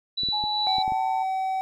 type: tone with tremolo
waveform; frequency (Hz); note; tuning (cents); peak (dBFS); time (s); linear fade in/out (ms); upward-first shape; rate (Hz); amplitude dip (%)
sine; 3953; B7; +1; -23; 0.17-0.83; 10; sine; 2.5; 35
type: clicks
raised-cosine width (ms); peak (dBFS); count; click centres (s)
3; -25; 6; 0.234 / 0.287 / 0.439 / 0.784 / 0.879 / 0.921
type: tone with pitch glide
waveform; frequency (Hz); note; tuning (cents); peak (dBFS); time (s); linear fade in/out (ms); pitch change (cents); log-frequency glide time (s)
sine; 843 to 889; G#5 to A5; +26 to +18; -27; 0.32-1.24; 20; +92; 0.79-1
type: tone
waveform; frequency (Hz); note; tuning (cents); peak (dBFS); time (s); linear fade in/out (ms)
triangle; 761; F#5; +48; -22; 0.67-1.61; 0
effects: none